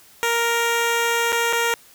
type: tone with dropouts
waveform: 10% pulse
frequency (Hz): 466.8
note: A#4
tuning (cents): +2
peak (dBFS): -10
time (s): 0.23-1.74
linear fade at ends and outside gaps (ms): 0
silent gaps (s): 1.321-1.327 / 1.527-1.532
effects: white hiss -50 dBFS RMS until 1.94 s